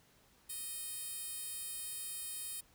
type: tone with high-pass filter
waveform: 10% pulse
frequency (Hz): 622.3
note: D#5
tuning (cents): 0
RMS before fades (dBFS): -43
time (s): 0.49-2.61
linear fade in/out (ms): 10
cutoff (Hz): 8900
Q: 0.75
effects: pink hiss -67 dBFS RMS until 2.74 s